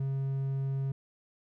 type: tone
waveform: triangle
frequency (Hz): 135.7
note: C#3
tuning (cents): -36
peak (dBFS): -27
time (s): 0-0.92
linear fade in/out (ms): 5
effects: none